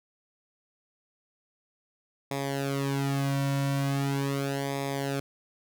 sawtooth tone with flanger, 138.59 Hz, C#3, in tune, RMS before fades -29 dBFS, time 2.31-5.2 s, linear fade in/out 2 ms, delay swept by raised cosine 0.68 to 2.48 ms, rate 0.4 Hz, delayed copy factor -0.85, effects none

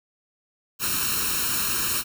white noise with comb filter, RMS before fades -25 dBFS, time 0.79-2.04 s, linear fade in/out 50 ms, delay 0.73 ms, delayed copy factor +0.8, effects none

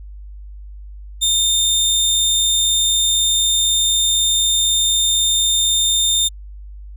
25% pulse tone, 3626 Hz, A#7, 49 cents flat, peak -10 dBFS, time 1.21-6.29 s, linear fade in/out 20 ms, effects added 50 Hz sine -32 dBFS peak until 6.96 s

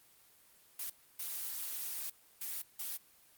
blue noise bursts at uneven times, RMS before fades -40 dBFS, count 4, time 0.79-0.9 / 1.19-2.1 / 2.41-2.62 / 2.79-2.97 s, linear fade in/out 5 ms, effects white hiss -64 dBFS RMS until 3.37 s + Opus 24 kbps

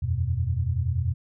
sine chord, E suspended second, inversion none, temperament just, 82.41 / 92.71 / 123.61 Hz, E2 / F#2 / B2, 0 / +4 / +2 cents, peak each -27 dBFS, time 0.02-1.14 s, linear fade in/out 10 ms, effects none

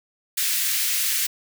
white high-pass noise, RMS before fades -23 dBFS, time 0.37-1.27 s, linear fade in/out 10 ms, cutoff 1700 Hz, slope 24 dB/octave, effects none

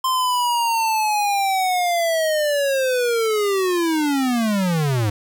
square linear sweep, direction down, 1046.5 to 100 Hz, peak -18 dBFS, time 0.04-5.1 s, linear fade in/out 5 ms, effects 9-bit

